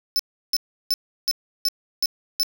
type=tone bursts; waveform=45% pulse; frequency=5274 Hz; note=E8; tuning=in tune; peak=-18 dBFS; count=7; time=0.16-2.431 s; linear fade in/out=0 ms; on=33 ms; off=340 ms; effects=none